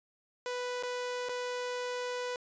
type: tone with dropouts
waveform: sawtooth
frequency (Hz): 494.4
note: B4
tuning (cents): +2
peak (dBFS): -30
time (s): 0.46-2.36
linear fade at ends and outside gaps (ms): 1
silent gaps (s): 0.827-0.834 / 1.287-1.293
effects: resampled to 16000 Hz